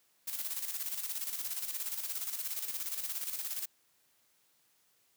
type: noise with tremolo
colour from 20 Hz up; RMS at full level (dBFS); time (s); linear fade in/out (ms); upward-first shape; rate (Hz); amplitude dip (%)
blue; -36; 0.27-3.66; 10; square; 17; 55
effects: white hiss -71 dBFS RMS until 5.16 s + high-pass 80 Hz 12 dB/octave